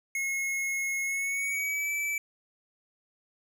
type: tone with pitch glide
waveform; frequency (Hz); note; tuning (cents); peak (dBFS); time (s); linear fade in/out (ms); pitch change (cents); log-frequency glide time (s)
square; 2170 to 2312; C#7 to D7; -37 to -28; -29; 0.15-2.18; 2; +109; 1.04-1.91
effects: none